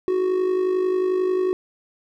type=tone with amplitude modulation; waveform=triangle; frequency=370 Hz; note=F#4; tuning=in tune; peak=-14 dBFS; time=0.08-1.53 s; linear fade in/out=0 ms; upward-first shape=sine; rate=51.2 Hz; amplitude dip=55%; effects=none

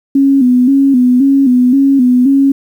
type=tone with vibrato; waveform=sine; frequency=261.6 Hz; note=C4; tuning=in tune; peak=-5 dBFS; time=0.15-2.52 s; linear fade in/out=5 ms; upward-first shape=square; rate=1.9 Hz; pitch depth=85 cents each way; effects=7-bit

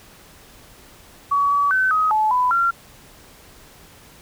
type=tone with pitch steps; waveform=sine; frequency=1132 / 1141 / 1525 / 1262 / 863 / 998 / 1375 Hz; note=C#6 / C#6 / G6 / D#6 / A5 / B5 / F6; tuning=+36 / +50 / -48 / +24 / -34 / +18 / -27 cents; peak=-15 dBFS; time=1.31-2.71 s; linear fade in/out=10 ms; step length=200 ms; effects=pink hiss -47 dBFS RMS until 4.21 s

